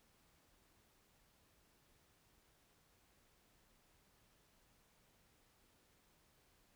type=silence; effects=pink hiss -73 dBFS RMS until 6.75 s